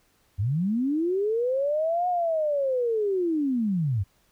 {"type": "linear two-way sweep", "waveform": "sine", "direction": "up then down", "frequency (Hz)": [88.5, 728, 88.5], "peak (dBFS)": -22, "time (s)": [0.38, 4.04], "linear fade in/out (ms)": 20, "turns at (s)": 2.08, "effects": ["pink hiss -65 dBFS RMS until 4.31 s"]}